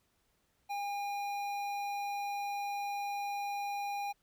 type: tone with notch filter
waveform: square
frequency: 810 Hz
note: G#5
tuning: 43 cents flat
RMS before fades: -37 dBFS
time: 0.69-4.13 s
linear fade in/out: 20 ms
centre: 8600 Hz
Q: 0.64
effects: pink hiss -75 dBFS RMS until 4.22 s